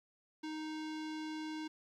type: tone with low-pass filter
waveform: square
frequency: 311.1 Hz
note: D#4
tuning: in tune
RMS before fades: -42 dBFS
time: 0.43-1.68 s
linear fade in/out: 10 ms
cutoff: 4800 Hz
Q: 1.3
effects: 12-bit